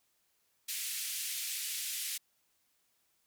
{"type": "band-pass noise", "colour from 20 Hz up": "white", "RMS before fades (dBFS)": -38, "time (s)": [0.68, 2.18], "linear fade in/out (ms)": 10, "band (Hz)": [2100, 14000], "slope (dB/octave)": 24, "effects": ["white hiss -75 dBFS RMS until 3.26 s"]}